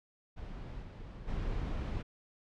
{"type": "noise with level steps", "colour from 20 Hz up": "brown", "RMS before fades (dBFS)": [-43, -46, -36], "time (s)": [0.36, 2.03], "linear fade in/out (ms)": 20, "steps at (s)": [0.81, 1.27], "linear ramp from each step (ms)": 20, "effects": ["low-pass 4000 Hz 12 dB/octave"]}